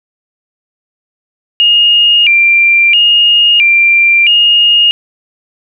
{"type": "tone with vibrato", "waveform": "sine", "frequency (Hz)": 2600, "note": "E7", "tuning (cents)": -24, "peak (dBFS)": -4, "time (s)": [1.6, 4.91], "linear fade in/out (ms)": 0, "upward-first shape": "square", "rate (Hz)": 0.75, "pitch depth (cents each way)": 160, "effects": []}